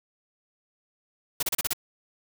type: noise bursts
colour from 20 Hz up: white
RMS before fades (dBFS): -26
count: 6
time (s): 1.4-1.733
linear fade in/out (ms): 5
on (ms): 28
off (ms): 33
effects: none